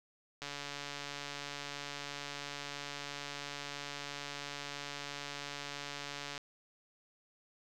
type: click train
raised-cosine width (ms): 0.2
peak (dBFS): -24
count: 853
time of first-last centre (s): 0.42-6.378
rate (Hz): 143
effects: none